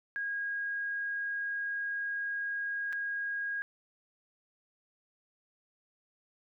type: tone with dropouts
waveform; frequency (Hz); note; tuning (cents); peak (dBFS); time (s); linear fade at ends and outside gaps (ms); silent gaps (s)
sine; 1636; G#6; -26; -32; 0.16-3.62; 0; 2.926-2.93
effects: none